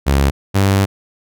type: tone pair in turn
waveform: sawtooth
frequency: 69.3 / 98 Hz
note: C#2 / G2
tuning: 0 / 0 cents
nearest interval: tritone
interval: 600 cents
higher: second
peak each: -7 dBFS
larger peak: neither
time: 0.06-0.31 / 0.54-0.86 s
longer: second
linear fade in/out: 20 ms
effects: none